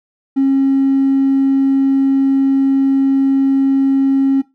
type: tone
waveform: triangle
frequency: 271.1 Hz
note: C#4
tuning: 38 cents flat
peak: -6 dBFS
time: 0.36-4.42 s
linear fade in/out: 20 ms
effects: noise-tail reverb RT60 0.2 s tail -18 dB re dry + tanh soft clip ceiling -7 dBFS